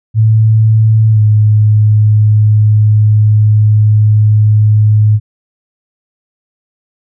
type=tone with pitch glide; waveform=sine; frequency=110 to 106.62 Hz; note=A2 to G#2; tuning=0 to +46 cents; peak=-4 dBFS; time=0.14-5.2 s; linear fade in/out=50 ms; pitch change=-54 cents; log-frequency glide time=1.11-1.2 s; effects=none